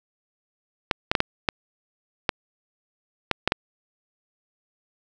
clicks, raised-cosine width 0.3 ms, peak -3 dBFS, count 9, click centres 0.912 / 1.115 / 1.152 / 1.204 / 1.488 / 2.292 / 3.313 / 3.476 / 3.521 s, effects none

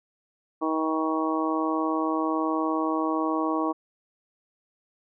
harmonic tone, 158.8 Hz, D#3, 36 cents sharp, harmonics 2 / 3 / 4 / 5 / 6 / 7, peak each -26 / -33 / -33 / -34 / -33 / -30 dBFS, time 0.61-3.73 s, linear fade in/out 20 ms, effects none

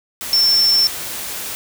sine tone in noise, 5390 Hz, E8, 38 cents sharp, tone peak -11 dBFS, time 0.33-0.87 s, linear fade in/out 0 ms, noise white, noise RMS -27 dBFS, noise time 0.21-1.55 s, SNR +13 dB, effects none

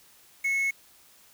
triangle tone with quantisation, 2192 Hz, C#7, 20 cents flat, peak -22 dBFS, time 0.44-0.71 s, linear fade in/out 10 ms, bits 7, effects white hiss -57 dBFS RMS until 1.33 s

